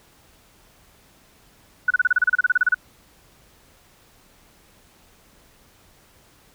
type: tone bursts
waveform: sine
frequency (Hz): 1480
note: F#6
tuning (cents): 0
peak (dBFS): -13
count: 16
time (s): 1.88-2.745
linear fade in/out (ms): 5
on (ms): 25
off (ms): 31
effects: pink hiss -55 dBFS RMS until 6.54 s